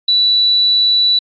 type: tone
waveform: sine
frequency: 3951 Hz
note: B7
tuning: in tune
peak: -9 dBFS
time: 0.08-1.19 s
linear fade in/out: 5 ms
effects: AAC 48 kbps